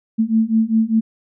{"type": "beating tone pair", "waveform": "sine", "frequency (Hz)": [220, 225], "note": ["A3", "A3"], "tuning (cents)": [0, 39], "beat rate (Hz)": 5, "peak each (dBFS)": [-17, -16], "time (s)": [0.18, 1.01], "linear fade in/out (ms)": 20, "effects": []}